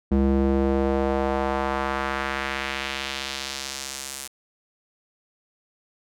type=tone with band-pass filter sweep; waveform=square; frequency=67.7 Hz; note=C#2; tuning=40 cents flat; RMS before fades=-25 dBFS; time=0.11-4.28 s; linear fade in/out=10 ms; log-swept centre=240 to 9300 Hz; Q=1.2; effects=none